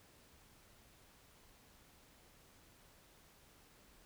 silence, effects pink hiss -65 dBFS RMS until 4.05 s

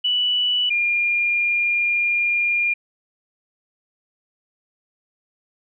sine tone pair in turn, 2960 / 2409 Hz, F#7 / D7, 0 / +43 cents, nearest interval major third, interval 357 cents, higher first, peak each -17 dBFS, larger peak neither, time 0.04-0.7 / 0.7-2.74 s, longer second, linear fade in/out 10 ms, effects none

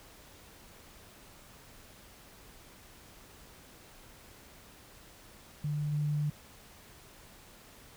sine tone with level steps, 148.4 Hz, D3, 18 cents sharp, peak -30 / -28 dBFS, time 5.64-6.3 s, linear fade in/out 5 ms, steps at 5.92 s, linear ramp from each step 10 ms, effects pink hiss -55 dBFS RMS until 7.96 s

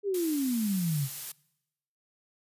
sine exponential sweep, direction down, 416.7 to 131.5 Hz, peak -26 dBFS, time 0.03-1.09 s, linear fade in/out 50 ms
blue noise, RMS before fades -37 dBFS, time 0.14-1.32 s, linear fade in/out 5 ms
effects noise-tail reverb RT60 0.9 s tail -24 dB re dry + resampled to 32000 Hz

